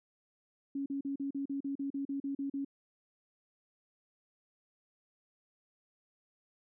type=tone bursts; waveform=sine; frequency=277.2 Hz; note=C#4; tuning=in tune; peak=-33 dBFS; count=13; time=0.75-2.648 s; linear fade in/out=5 ms; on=110 ms; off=39 ms; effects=none